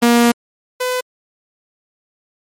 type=tone pair in turn; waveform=sawtooth; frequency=237 / 503.4 Hz; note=A#3 / B4; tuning=+29 / +33 cents; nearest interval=octave + minor second; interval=1304 cents; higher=second; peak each=-5 / -13 dBFS; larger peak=first; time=0.02-0.32 / 0.8-1.01 s; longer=first; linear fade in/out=10 ms; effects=MP3 64 kbps